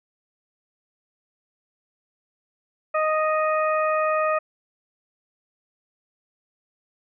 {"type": "harmonic tone", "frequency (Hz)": 622, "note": "D#5", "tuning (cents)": -1, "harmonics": [1, 2, 3, 4], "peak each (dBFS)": [-22, -23, -32, -33], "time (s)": [2.94, 4.39], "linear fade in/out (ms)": 10, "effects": []}